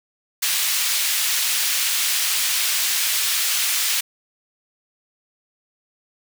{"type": "high-pass noise", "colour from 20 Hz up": "pink", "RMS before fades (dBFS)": -21, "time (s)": [0.42, 4.01], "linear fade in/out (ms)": 10, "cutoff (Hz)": 2600, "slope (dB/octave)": 12, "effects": []}